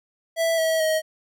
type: tone with pitch steps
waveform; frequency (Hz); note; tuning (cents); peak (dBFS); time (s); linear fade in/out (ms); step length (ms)
square; 659.3 / 645 / 631; E5 / E5 / D#5; 0 / -38 / +24; -20; 0.36-1.02; 50; 220
effects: none